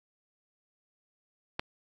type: click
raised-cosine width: 0.3 ms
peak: -14 dBFS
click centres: 1.595 s
effects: AAC 48 kbps